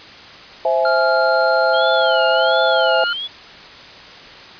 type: chord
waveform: sine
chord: C augmented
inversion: none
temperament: equal with one note detuned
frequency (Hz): 523.3 / 659.3 / 840.3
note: C5 / E5 / G#5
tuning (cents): 0 / 0 / +20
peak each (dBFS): -18 / -17 / -20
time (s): 0.65-3.04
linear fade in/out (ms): 2
type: tone with pitch glide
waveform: square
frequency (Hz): 1396.9 to 1405.8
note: F6 to F6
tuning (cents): 0 to +11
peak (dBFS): -19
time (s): 0.85-3.13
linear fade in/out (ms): 2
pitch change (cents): +11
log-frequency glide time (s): 1.6-2.15
type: tone with vibrato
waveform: sine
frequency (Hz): 3136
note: G7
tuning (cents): 0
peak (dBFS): -23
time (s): 1.73-3.28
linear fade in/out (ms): 20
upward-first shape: sine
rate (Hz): 1.4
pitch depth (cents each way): 180
effects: white hiss -38 dBFS RMS until 4.59 s + resampled to 11025 Hz